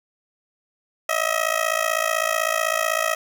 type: tone with amplitude modulation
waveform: 15% pulse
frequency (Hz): 638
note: D#5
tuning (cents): +43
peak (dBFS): -10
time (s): 1.09-3.15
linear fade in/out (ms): 5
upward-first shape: sine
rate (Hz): 55.9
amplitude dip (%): 90
effects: none